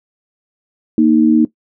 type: tone pair together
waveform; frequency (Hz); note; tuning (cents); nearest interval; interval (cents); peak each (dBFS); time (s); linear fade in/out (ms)
sine; 233.1 / 311.2; A#3 / D#4; 0 / 0; perfect fourth; 500; -10; 0.98-1.45; 2
effects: noise-tail reverb RT60 0.1 s tail -17 dB re dry